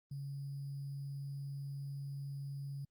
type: tone with sample-and-hold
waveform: sine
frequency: 139.6 Hz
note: C#3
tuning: 13 cents sharp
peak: -40 dBFS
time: 0.11-2.85 s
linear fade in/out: 5 ms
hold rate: 4900 Hz
effects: Opus 32 kbps